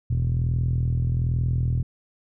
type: tone with low-pass filter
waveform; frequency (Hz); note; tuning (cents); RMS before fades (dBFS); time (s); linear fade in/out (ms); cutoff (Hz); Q
5% pulse; 41.2; E1; 0; -23; 0.1-1.83; 10; 110; 6.1
effects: none